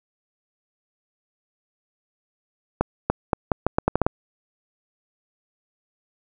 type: accelerating click train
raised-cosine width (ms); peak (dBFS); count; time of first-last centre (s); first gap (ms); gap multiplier
1; -4; 10; 2.81-4.065; 290; 0.8
effects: none